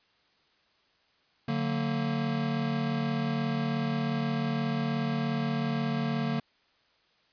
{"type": "chord", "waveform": "square", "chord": "D augmented", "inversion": "none", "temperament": "just", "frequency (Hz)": [146.83, 183.54, 229.4], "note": ["D3", "F#3", "A#3"], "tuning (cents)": [0, -14, -28], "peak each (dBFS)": [-32, -37, -31], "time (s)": [1.48, 6.4], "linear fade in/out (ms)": 5, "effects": ["white hiss -67 dBFS RMS until 7.32 s", "resampled to 11025 Hz"]}